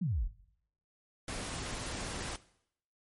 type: exponential sweep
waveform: sine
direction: down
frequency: 205.2 to 36.99 Hz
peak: -29 dBFS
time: 0.01-0.28 s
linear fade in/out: 10 ms
type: noise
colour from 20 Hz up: pink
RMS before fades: -39 dBFS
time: 1.28-2.36 s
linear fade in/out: 2 ms
effects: noise-tail reverb RT60 0.7 s tail -18 dB re dry + MP3 48 kbps